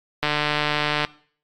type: click train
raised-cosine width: 0.3 ms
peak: -5 dBFS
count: 123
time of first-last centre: 0.23-1.049 s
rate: 149 Hz
effects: noise-tail reverb RT60 0.5 s tail -20 dB re dry + MP3 96 kbps